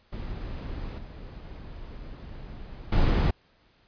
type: noise with level steps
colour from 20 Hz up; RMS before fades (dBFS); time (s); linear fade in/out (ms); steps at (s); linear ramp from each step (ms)
brown; -35 / -41 / -21; 0.12-3.31; 10; 0.98 / 2.92; 5
effects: pink hiss -63 dBFS RMS until 3.87 s + resampled to 11025 Hz